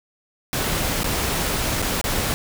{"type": "noise with dropouts", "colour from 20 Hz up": "pink", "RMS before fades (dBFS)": -23, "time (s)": [0.53, 2.34], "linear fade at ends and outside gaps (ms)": 0, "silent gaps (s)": [[1.033, 1.043], [1.819, 1.824], [2.013, 2.041]], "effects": []}